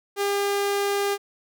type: tone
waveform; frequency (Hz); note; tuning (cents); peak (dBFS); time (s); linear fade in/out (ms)
sawtooth; 402.3; G4; +45; -18; 0.16-1.18; 50
effects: none